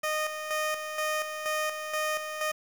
15% pulse tone with tremolo, 616 Hz, D#5, 17 cents flat, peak -21 dBFS, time 0.03-2.52 s, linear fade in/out 10 ms, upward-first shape square, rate 2.1 Hz, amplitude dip 55%, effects 8-bit

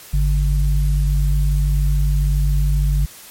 sine tone pair together, 50.81 / 143.7 Hz, G#1 / D3, -37 / -37 cents, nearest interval octave + tritone, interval 1800 cents, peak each -14 / -20 dBFS, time 0.13-3.06 s, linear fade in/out 10 ms, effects white hiss -40 dBFS RMS until 3.3 s + MP3 64 kbps

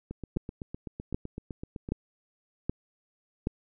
two click trains, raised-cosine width 3 ms, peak -15 / -24 dBFS, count 5 / 15, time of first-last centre 0.37-3.471 / 0.11-1.889 s, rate 1.29 / 7.87 Hz, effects none

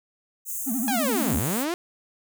white high-pass noise, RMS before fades -31 dBFS, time 0.45-1.66 s, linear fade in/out 50 ms, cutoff 6300 Hz, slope 96 dB/octave
triangle tone with vibrato, 243 Hz, B3, 28 cents flat, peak -23 dBFS, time 0.66-1.4 s, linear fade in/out 20 ms, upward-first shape sine, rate 12 Hz, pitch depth 210 cents each way
sawtooth linear two-way sweep, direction down then up, 842 to 64.5 to 364.5 Hz, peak -21 dBFS, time 0.88-1.74 s, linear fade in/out 0 ms, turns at 1.36 s
effects none

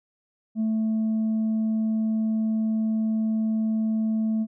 sine tone with tanh clipping, 220 Hz, A3, in tune, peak -22 dBFS, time 0.55-4.47 s, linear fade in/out 50 ms, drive 1 dB, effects none

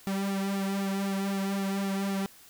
sawtooth tone with flanger, 196 Hz, G3, in tune, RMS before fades -30 dBFS, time 0.07-2.26 s, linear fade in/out 0 ms, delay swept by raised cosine 1.9 to 3.3 ms, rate 3.9 Hz, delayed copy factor -0.95, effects white hiss -54 dBFS RMS until 2.49 s

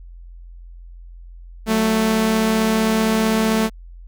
sawtooth tone pair together, 185.3 / 220.8 Hz, F#3 / A3, +3 / +6 cents, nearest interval minor third, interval 303 cents, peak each -21 / -12 dBFS, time 1.66-3.7 s, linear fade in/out 50 ms, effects added 43 Hz sine -36 dBFS peak until 4.07 s

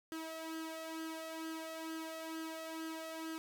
sawtooth tone with flanger, 322.1 Hz, E4, 40 cents flat, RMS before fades -44 dBFS, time 0.12-3.38 s, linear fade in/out 0 ms, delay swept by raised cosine 0.63 to 1.54 ms, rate 2.2 Hz, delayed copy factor +0.65, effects 11-bit

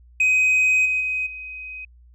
sine tone with level steps, 2517 Hz, D#7, 19 cents sharp, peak -12 / -18 / -21 / -32 dBFS, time 0.2-1.85 s, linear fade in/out 5 ms, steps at 0.85 / 1 / 1.26 s, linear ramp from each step 10 ms, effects tanh soft clip ceiling -14 dBFS + added 60 Hz sine -47 dBFS peak until 2.14 s

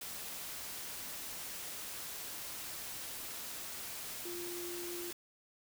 sine tone in noise, 349.2 Hz, F4, in tune, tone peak -42 dBFS, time 4.25-5.11 s, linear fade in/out 5 ms, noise white, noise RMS -44 dBFS, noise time 0.01-5.13 s, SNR -1 dB, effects none

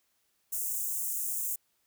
white high-pass noise, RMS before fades -33 dBFS, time 0.52-1.56 s, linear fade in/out 10 ms, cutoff 6700 Hz, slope 48 dB/octave, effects white hiss -74 dBFS RMS until 1.86 s

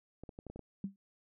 clicks, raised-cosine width 2 ms, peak -33 dBFS, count 7, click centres 0.236 / 0.292 / 0.389 / 0.467 / 0.5 / 0.56 / 0.593 s
sine tone with exponential decay, 196 Hz, G3, in tune, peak -31 dBFS, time 0.84-0.96 s, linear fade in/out 2 ms, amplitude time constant 25 ms
effects none

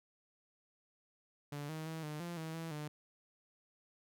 sawtooth tone with pitch steps, 145 / 157.6 / 160.8 / 151.2 / 172.5 / 160.3 / 164.1 / 150 Hz, D3 / D#3 / E3 / D#3 / F3 / E3 / E3 / D3, -22 / +23 / -43 / -49 / -21 / -48 / -8 / +37 cents, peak -37 dBFS, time 1.52-2.88 s, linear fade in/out 5 ms, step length 170 ms, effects none

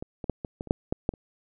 clicks, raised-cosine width 2 ms, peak -21 / -21 / -11 / -19 / -20 / -28 / -7 / -12 / -10 / -30 dBFS, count 10, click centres 0.025 / 0.242 / 0.297 / 0.448 / 0.609 / 0.673 / 0.709 / 0.925 / 1.091 / 1.138 s, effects none

